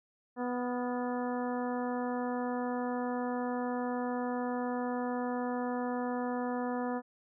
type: harmonic tone with a mistuned harmonic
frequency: 246.9 Hz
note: B3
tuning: in tune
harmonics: 1 / 2 / 3 / 4 / 5 / 6 / 7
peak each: -34 / -37 / -39 / -42 / -46 / -50 / -48 dBFS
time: 0.36-7.02 s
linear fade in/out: 50 ms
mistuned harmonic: 6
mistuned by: -46 cents
effects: none